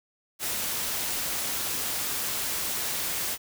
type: noise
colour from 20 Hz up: white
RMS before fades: -30 dBFS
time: 0.39-3.38 s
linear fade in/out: 50 ms
effects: none